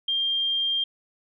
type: tone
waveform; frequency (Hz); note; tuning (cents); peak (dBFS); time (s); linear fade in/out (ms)
sine; 3195; G7; +32; -22; 0.08-0.84; 5
effects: none